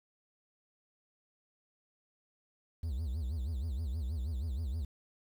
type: tone with vibrato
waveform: triangle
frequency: 71.6 Hz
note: D2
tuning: 43 cents flat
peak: -31 dBFS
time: 2.83-4.85 s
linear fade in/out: 5 ms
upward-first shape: sine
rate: 6.3 Hz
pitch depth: 290 cents each way
effects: 10-bit